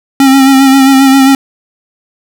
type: tone with vibrato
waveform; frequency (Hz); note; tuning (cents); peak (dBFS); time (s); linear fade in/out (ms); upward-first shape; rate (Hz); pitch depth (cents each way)
square; 269.4; C#4; -49; -3; 0.2-1.35; 2; sine; 7.5; 34
effects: none